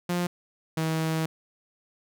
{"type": "tone pair in turn", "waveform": "sawtooth", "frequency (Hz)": [176.2, 160.13], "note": ["F3", "E3"], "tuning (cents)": [16, -50], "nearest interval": "major second", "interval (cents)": 166, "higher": "first", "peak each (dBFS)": -21, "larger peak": "neither", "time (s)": [[0.09, 0.27], [0.77, 1.26]], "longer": "second", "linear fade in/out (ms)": 5, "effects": []}